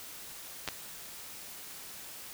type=clicks; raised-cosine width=0.2 ms; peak=-16 dBFS; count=2; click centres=0.677 / 0.687 s; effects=white hiss -46 dBFS RMS until 2.33 s